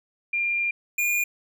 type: tone pair in turn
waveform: sine / square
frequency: 2395 / 2424 Hz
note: D7 / D#7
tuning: +33 / -46 cents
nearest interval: unison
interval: 21 cents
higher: second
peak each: -22 dBFS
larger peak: neither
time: 0.33-0.71 / 0.98-1.24 s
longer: first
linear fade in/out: 5 ms
effects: none